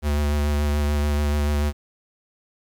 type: tone with vibrato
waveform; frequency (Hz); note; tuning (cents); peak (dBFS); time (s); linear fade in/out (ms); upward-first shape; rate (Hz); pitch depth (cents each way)
square; 73.42; D2; 0; -20; 0.02-1.73; 50; sine; 6.9; 21
effects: 9-bit